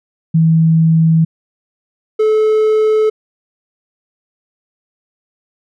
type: tone pair in turn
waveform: sine / triangle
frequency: 162.1 / 432.8 Hz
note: E3 / A4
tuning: -29 / -29 cents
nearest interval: octave + perfect fourth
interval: 1700 cents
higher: second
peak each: -7 dBFS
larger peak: neither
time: 0.34-1.25 / 2.19-3.1 s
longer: neither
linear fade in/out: 10 ms
effects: none